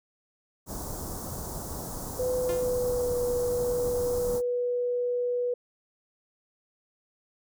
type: band-stop noise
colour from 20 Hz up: pink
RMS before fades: -36 dBFS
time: 0.66-4.42 s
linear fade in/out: 50 ms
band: 1100 to 5800 Hz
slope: 24 dB/octave
type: tone with pitch glide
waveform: sine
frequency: 504 to 489.4 Hz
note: B4 to B4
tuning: +35 to -16 cents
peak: -25 dBFS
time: 2.19-5.54 s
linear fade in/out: 5 ms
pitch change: -51 cents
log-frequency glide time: 2.38-3.17 s
type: tone with exponential decay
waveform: sawtooth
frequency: 350 Hz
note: F4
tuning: 4 cents sharp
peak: -28 dBFS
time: 2.49-2.79 s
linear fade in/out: 2 ms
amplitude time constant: 64 ms
effects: none